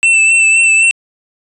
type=tone with vibrato; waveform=square; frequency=2665 Hz; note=E7; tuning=18 cents sharp; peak=-7 dBFS; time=0.03-0.91 s; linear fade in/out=0 ms; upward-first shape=sine; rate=3.9 Hz; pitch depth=25 cents each way; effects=resampled to 22050 Hz